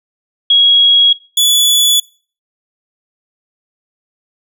sine / sawtooth tone pair in turn, 3312 / 3430 Hz, G#7 / A7, -5 / -45 cents, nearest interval minor second, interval 60 cents, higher second, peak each -5 dBFS, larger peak neither, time 0.5-1.13 / 1.37-2 s, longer neither, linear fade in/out 5 ms, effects noise-tail reverb RT60 0.4 s tail -22 dB re dry

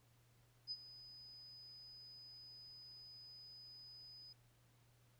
sine tone with ADSR envelope, 5000 Hz, D#8, 8 cents sharp, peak -40 dBFS, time 0.67-4.33 s, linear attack 43 ms, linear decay 45 ms, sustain -15 dB, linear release 7 ms, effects added 119 Hz sine -70 dBFS peak until 5.19 s + pink hiss -75 dBFS RMS until 5.19 s

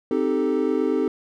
triangle chord, A half-diminished seventh, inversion first, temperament equal, 261.6 / 311.1 / 392 / 440 Hz, C4 / Eb4 / G4 / A4, 0 / 0 / 0 / 0 cents, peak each -23 dBFS, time 0.11-1.08 s, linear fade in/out 2 ms, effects none

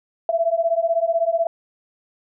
sine beating tone pair, 659.3 / 675.3 Hz, E5 / E5, 0 / +42 cents, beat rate 16 Hz, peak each -20 dBFS, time 0.29-1.47 s, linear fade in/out 2 ms, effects none

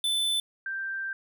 square / sine tone pair in turn, 3516 / 1571.6 Hz, A7 / G6, -2 / +4 cents, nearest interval octave + major second, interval 1394 cents, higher first, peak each -25 / -30 dBFS, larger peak first, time 0.04-0.4 / 0.66-1.13 s, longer second, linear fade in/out 2 ms, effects none

